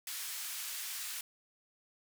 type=band-pass noise; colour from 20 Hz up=white; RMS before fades=-41 dBFS; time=0.07-1.21 s; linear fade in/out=2 ms; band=1500 to 16000 Hz; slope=12 dB/octave; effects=none